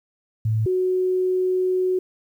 sine tone pair in turn, 109.8 / 369.3 Hz, A2 / F#4, -3 / -3 cents, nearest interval octave + major sixth, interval 2100 cents, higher second, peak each -18 dBFS, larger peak neither, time 0.45-0.66 / 0.66-1.99 s, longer second, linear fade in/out 5 ms, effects 9-bit

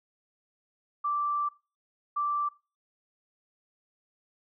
sine tone pair in turn, 1171 / 1171 Hz, D6 / D6, -5 / -5 cents, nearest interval unison, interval 0 cents, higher neither, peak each -26 dBFS, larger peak neither, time 1.04-1.49 / 2.16-2.49 s, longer first, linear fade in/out 10 ms, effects noise-tail reverb RT60 0.3 s tail -20 dB re dry

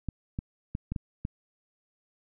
clicks, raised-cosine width 5 ms, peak -19 dBFS, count 6, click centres 0.087 / 0.389 / 0.751 / 0.92 / 0.962 / 1.251 s, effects none

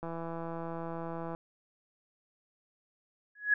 click train, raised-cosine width 1 ms, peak -26 dBFS, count 220, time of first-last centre 0.03-1.349 s, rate 166 Hz
sine tone with exponential growth, 1679 Hz, G#6, 18 cents sharp, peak -19 dBFS, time 3.35-3.54 s, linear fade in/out 5 ms, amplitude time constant 40 ms
effects none

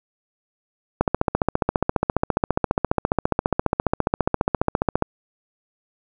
click train, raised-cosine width 1 ms, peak -3 dBFS, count 60, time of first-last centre 1.01-5.024 s, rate 14.7 Hz, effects none

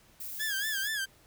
violet noise, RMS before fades -40 dBFS, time 0.2-0.88 s, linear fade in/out 5 ms
sawtooth tone with vibrato, 1661.2 Hz, G#6, in tune, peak -27 dBFS, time 0.39-1.06 s, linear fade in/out 20 ms, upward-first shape sine, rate 4.3 Hz, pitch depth 110 cents each way
effects pink hiss -61 dBFS RMS until 1.26 s

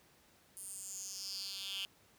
10% pulse tone with high-pass filter sweep, 194.8 Hz, G3, 11 cents flat, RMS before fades -44 dBFS, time 0.57-1.85 s, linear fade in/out 0 ms, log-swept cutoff 9900 to 3000 Hz, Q 5.3, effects pink hiss -66 dBFS RMS until 2.18 s + high-pass 80 Hz 12 dB/octave

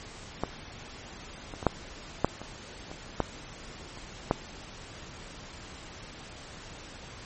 clicks, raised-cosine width 1 ms, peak -13 / -24 / -23 / -6 / -7 / -25 / -25 / -10 / -30 / -8 dBFS, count 10, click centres 0.436 / 1.538 / 1.628 / 1.667 / 2.246 / 2.416 / 2.915 / 3.203 / 3.974 / 4.311 s, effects pink hiss -45 dBFS RMS until 7.25 s + MP3 32 kbps

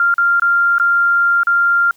sine tone with dropouts, 1392 Hz, F6, 6 cents flat, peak -10 dBFS, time 0-1.91 s, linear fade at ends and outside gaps 2 ms, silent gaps 0.141-0.181 / 0.398-0.42 / 0.783-0.798 / 1.433-1.47 s, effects white hiss -54 dBFS RMS until 1.96 s

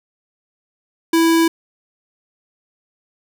square tone, 329.6 Hz, E4, in tune, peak -12 dBFS, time 1.13-1.48 s, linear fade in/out 5 ms, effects none

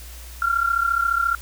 sine tone pair together, 1367 / 1401.4 Hz, F6 / F6, -37 / +6 cents, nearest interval unison, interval 43 cents, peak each -20 / -22 dBFS, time 0.42-1.35 s, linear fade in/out 2 ms, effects added 60 Hz sine -37 dBFS peak until 1.41 s + white hiss -43 dBFS RMS until 1.41 s

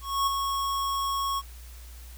square tone with ADSR envelope, 1101 Hz, C#6, 12 cents flat, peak -22 dBFS, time 0.01-1.42 s, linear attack 260 ms, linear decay 11 ms, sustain -5 dB, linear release 40 ms, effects added 60 Hz sine -42 dBFS peak until 2.17 s + white hiss -52 dBFS RMS until 2.17 s

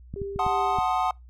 clicks, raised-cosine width 5 ms, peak -21 dBFS, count 5, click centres 0.14 / 0.217 / 0.361 / 0.465 / 0.787 s
sine tone with tremolo, 396.8 Hz, G4, 21 cents sharp, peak -30 dBFS, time 0.16-0.78 s, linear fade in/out 2 ms, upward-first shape sine, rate 2.9 Hz, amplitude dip 40%
triangle chord, F# diminished seventh, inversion none, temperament equal, 740 / 880 / 1046.5 / 1244.5 Hz, F#5 / A5 / C6 / Eb6, 0 / 0 / 0 / 0 cents, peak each -23 / -27 / -28 / -27 dBFS, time 0.39-1.11 s, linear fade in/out 2 ms
effects noise-tail reverb RT60 0.2 s tail -26 dB re dry + added 61 Hz sine -45 dBFS peak until 1.29 s

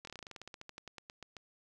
slowing click train, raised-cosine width 0.2 ms, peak -29 dBFS, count 21, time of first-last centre 0.05-1.367 s, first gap 23 ms, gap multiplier 1.1, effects none

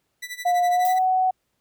sawtooth tone with tremolo, 1975.5 Hz, B6, in tune, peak -26 dBFS, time 0.22-0.99 s, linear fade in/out 10 ms, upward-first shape sine, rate 12 Hz, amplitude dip 85%
sine tone with pitch glide, 710 to 746.6 Hz, F5 to F#5, +28 to +15 cents, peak -17 dBFS, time 0.45-1.31 s, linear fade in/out 10 ms, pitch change +87 cents, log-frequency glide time 0.7-0.98 s
violet noise with exponential decay, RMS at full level -28 dBFS, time 0.85-1.07 s, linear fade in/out 1 ms, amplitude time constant 47 ms
effects pink hiss -73 dBFS RMS until 1.6 s + high-pass 60 Hz 12 dB/octave

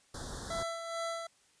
pink band-stop noise, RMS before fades -42 dBFS, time 0.14-0.63 s, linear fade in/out 5 ms, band 1800 to 3400 Hz, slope 96 dB/octave
25% pulse tone with tremolo, 667 Hz, E5, 20 cents sharp, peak -30 dBFS, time 0.5-1.27 s, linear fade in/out 5 ms, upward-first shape sine, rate 2.3 Hz, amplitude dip 50%
effects white hiss -67 dBFS RMS until 1.6 s + resampled to 22050 Hz

